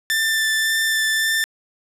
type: tone with vibrato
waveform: sawtooth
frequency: 1774 Hz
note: A6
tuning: 14 cents sharp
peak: -14 dBFS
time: 0.1-1.44 s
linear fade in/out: 0 ms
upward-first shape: sine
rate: 1.8 Hz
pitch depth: 10 cents each way
effects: resampled to 32000 Hz + 7-bit